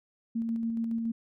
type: tone with tremolo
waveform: sine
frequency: 228.7 Hz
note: A#3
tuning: 33 cents flat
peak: -27 dBFS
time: 0.35-1.12 s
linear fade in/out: 10 ms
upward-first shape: square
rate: 7.1 Hz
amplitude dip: 25%
effects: none